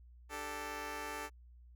10% pulse chord, D suspended fourth, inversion none, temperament just, 293.7 / 391.6 / 440.5 Hz, D4 / G4 / A4, 0 / -2 / +2 cents, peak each -39 / -40 / -36 dBFS, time 0.29-1.3 s, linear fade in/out 50 ms, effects added 60 Hz sine -55 dBFS peak until 1.75 s

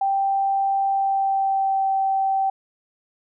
sine tone with pitch glide, 784 to 775 Hz, G5 to G5, 0 to -20 cents, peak -18 dBFS, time 0.01-2.5 s, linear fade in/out 5 ms, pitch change -20 cents, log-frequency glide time 0.89-1.87 s, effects none

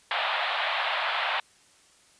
pink band-pass noise, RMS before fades -28 dBFS, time 0.11-1.4 s, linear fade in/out 2 ms, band 630 to 3800 Hz, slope 48 dB/octave, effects white hiss -59 dBFS RMS until 2.19 s + resampled to 22050 Hz

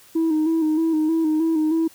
sine tone with vibrato, 317.9 Hz, D#4, 37 cents sharp, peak -15 dBFS, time 0.15-1.88 s, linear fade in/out 10 ms, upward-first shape square, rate 3.2 Hz, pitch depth 43 cents each way, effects tanh soft clip ceiling -15 dBFS + white hiss -50 dBFS RMS until 1.94 s

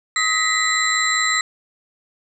sine tone cluster, 1270 / 1921 / 2026 / 3996 / 7490 Hz, D#6 / B6 / B6 / B7 / A#8, +35 / -48 / +44 / +20 / +7 cents, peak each -23 dBFS, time 0.16-1.41 s, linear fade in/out 2 ms, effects none

